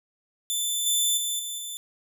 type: tone with level steps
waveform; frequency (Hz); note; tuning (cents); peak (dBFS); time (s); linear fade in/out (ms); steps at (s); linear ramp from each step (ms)
15% pulse; 3527; A7; +3; -18 / -14 / -19 / -24 / -26; 0.5-1.77; 0; 0.86 / 1.17 / 1.39 / 1.58; 5
effects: none